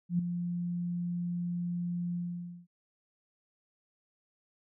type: tone with ADSR envelope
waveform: sine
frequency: 174.61 Hz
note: F3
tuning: in tune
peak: -23 dBFS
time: 0.09-2.67 s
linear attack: 100 ms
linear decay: 5 ms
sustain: -8 dB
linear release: 520 ms
effects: none